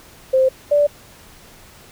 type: tone pair in turn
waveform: sine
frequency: 523.3 / 583.5 Hz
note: C5 / D5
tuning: 0 / -11 cents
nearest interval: major second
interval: 189 cents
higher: second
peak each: -11 dBFS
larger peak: neither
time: 0.33-0.49 / 0.71-0.87 s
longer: neither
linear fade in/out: 10 ms
effects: pink hiss -45 dBFS RMS until 1.91 s